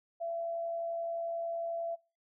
sine tone with amplitude modulation, 673 Hz, E5, 36 cents sharp, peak -32 dBFS, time 0.2-1.96 s, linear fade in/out 20 ms, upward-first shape sine, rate 71.3 Hz, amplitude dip 30%, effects noise-tail reverb RT60 0.3 s tail -23 dB re dry

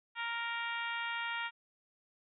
harmonic tone with a mistuned harmonic, 466.2 Hz, A#4, in tune, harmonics 2 / 3 / 4 / 5 / 6 / 7 / 8, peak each -41 / -40 / -41 / -43 / -45 / -47 / -53 dBFS, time 0.15-1.51 s, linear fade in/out 50 ms, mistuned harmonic 8, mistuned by -32 cents, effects none

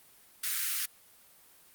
white high-pass noise, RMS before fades -32 dBFS, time 0.43-0.86 s, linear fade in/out 10 ms, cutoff 1300 Hz, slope 48 dB/octave, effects white hiss -59 dBFS RMS until 1.74 s + Opus 32 kbps

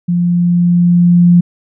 sine tone with level ramp, 174.61 Hz, F3, in tune, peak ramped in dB -10 to -3 dBFS, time 0.08-1.41 s, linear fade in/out 10 ms, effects none

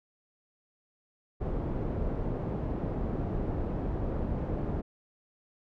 pink low-pass noise, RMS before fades -32 dBFS, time 1.4-4.82 s, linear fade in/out 20 ms, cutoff 540 Hz, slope 12 dB/octave, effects none

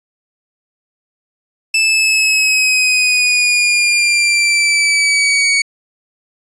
sawtooth exponential sweep, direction down, 2637 to 2236 Hz, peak -7 dBFS, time 1.74-5.62 s, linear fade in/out 5 ms, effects resampled to 22050 Hz

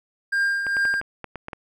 triangle tone with tremolo, 1602 Hz, G6, 37 cents sharp, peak -16 dBFS, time 0.32-1.01 s, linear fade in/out 10 ms, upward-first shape triangle, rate 2.4 Hz, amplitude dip 55%
clicks, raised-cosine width 0.5 ms, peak -18 dBFS, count 9, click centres 0.667 / 0.768 / 0.853 / 0.94 / 1.014 / 1.243 / 1.357 / 1.484 / 1.532 s
effects none

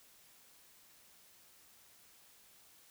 silence, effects white hiss -63 dBFS RMS until 2.9 s

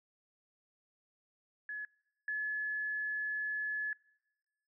sine tone pair in turn, 1700 / 1710.8 Hz, G#6 / A6, +40 / -49 cents, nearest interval unison, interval 11 cents, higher second, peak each -38 / -33 dBFS, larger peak second, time 1.69-1.85 / 2.28-3.93 s, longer second, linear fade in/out 2 ms, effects noise-tail reverb RT60 1.0 s tail -25 dB re dry

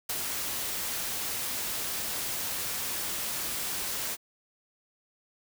white noise with ADSR envelope, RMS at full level -30 dBFS, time 0.09-4.17 s, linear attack 7 ms, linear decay 27 ms, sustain -3 dB, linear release 42 ms, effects none

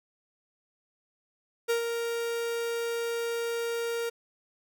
45% pulse tone with ADSR envelope, 466.2 Hz, A#4, in tune, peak -23 dBFS, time 1.68-4.1 s, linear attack 21 ms, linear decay 110 ms, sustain -6 dB, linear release 14 ms, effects none

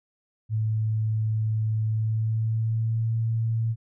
sine tone with pitch glide, 109.4 to 113.26 Hz, A2 to A#2, -9 to -49 cents, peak -22 dBFS, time 0.49-3.76 s, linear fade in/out 50 ms, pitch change +60 cents, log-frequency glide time 1.85-3.11 s, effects none

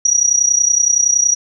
sine tone with amplitude modulation, 5780 Hz, F#8, 41 cents flat, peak -7 dBFS, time 0.05-1.35 s, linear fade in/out 5 ms, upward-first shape sine, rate 30.7 Hz, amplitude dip 80%, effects none

